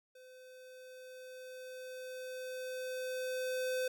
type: tone with level ramp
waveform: square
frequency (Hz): 511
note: C5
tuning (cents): -41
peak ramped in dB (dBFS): -55 to -33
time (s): 0.15-3.88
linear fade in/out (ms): 5
effects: none